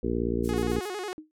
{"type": "harmonic tone", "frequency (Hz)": 58.27, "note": "A#1", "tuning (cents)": 0, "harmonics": [1, 2, 3, 4, 5, 6, 7, 8], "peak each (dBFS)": [-33, -35, -37, -31, -34, -32, -32, -35], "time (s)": [0.03, 0.8], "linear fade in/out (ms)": 5}
{"type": "noise bursts", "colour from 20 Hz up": "violet", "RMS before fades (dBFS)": -39, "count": 4, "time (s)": [0.43, 0.894], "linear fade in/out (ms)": 20, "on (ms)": 83, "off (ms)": 44}
{"type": "tone with vibrato", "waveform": "sawtooth", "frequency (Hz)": 390.9, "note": "G4", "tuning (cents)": -5, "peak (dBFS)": -28, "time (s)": [0.49, 1.13], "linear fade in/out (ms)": 0, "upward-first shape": "square", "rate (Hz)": 11, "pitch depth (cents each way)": 120}
{"type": "tone with exponential decay", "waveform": "sine", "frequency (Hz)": 310, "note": "D#4", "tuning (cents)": -6, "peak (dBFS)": -34, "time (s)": [1.18, 1.31], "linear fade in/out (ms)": 0, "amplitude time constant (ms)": 28}
{"effects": ["low-pass 10000 Hz 12 dB/octave"]}